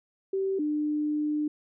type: tone pair in turn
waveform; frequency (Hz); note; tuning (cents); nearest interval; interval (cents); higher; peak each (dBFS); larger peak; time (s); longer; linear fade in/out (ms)
sine; 386.2 / 299.9; G4 / D4; -26 / +36; major third; 438; first; -25; neither; 0.33-0.59 / 0.59-1.48; second; 5
effects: none